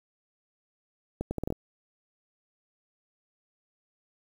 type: accelerating click train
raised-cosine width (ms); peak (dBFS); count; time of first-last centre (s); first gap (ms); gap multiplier
2; -17; 7; 1.21-1.524; 100; 0.73
effects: 8-bit